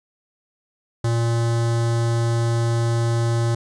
square tone with notch filter, 116.54 Hz, A#2, in tune, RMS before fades -20 dBFS, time 1.04-3.55 s, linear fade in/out 5 ms, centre 2500 Hz, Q 1.6, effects resampled to 22050 Hz + 10-bit

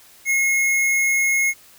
square tone, 2164 Hz, C#7, 42 cents flat, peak -17 dBFS, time 0.25-1.54 s, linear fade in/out 50 ms, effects white hiss -49 dBFS RMS until 1.78 s

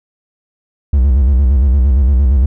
triangle tone with vibrato, 66.4 Hz, C2, 26 cents sharp, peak -5 dBFS, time 0.93-2.46 s, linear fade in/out 5 ms, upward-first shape square, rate 8.7 Hz, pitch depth 120 cents each way, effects none

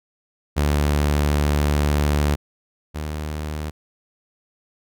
sawtooth tone pair in turn, 73.42 / 76.06 Hz, D2 / D#2, 0 / -39 cents, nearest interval minor second, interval 61 cents, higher second, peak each -13 / -22 dBFS, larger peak first, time 0.56-2.36 / 2.94-3.71 s, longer first, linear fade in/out 20 ms, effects none

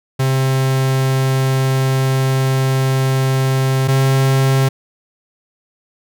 45% pulse tone pair in turn, 132.7 / 133.93 Hz, C3 / C3, +25 / +41 cents, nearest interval unison, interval 16 cents, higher second, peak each -13 / -11 dBFS, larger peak second, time 0.19-3.88 / 3.88-4.69 s, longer first, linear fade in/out 10 ms, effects none

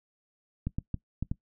clicks, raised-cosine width 5 ms, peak -18 dBFS, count 5, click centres 0.67 / 0.785 / 0.943 / 1.226 / 1.315 s, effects noise-tail reverb RT60 0.1 s tail -20 dB re dry

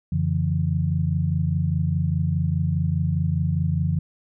sine tone cluster, 89.7 / 142.2 / 167.1 Hz, F2 / C#3 / E3, +47 / +45 / +24 cents, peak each -24 dBFS, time 0.12-3.99 s, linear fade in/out 5 ms, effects none

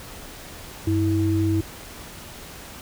sine tone pair together, 97.04 / 324.9 Hz, G2 / E4, -17 / -25 cents, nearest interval octave + major sixth, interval 2092 cents, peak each -21 dBFS, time 0.87-1.61 s, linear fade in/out 5 ms, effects pink hiss -40 dBFS RMS until 2.81 s

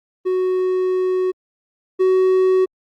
triangle tone pair in turn, 370 / 374.1 Hz, F#4 / F#4, 0 / +19 cents, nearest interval unison, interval 19 cents, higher second, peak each -14 / -10 dBFS, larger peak second, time 0.25-1.32 / 1.99-2.66 s, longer first, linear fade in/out 20 ms, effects Opus 32 kbps

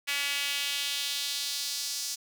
sawtooth tone with high-pass filter sweep, 283.8 Hz, C#4, 41 cents sharp, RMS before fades -32 dBFS, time 0.07-2.16 s, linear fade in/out 20 ms, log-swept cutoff 2300 to 5500 Hz, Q 2, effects 9-bit

